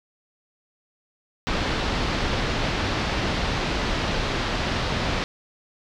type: low-pass noise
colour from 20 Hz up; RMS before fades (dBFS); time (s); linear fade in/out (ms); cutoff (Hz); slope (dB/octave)
pink; -25; 1.47-5.24; 0; 4800; 24
effects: none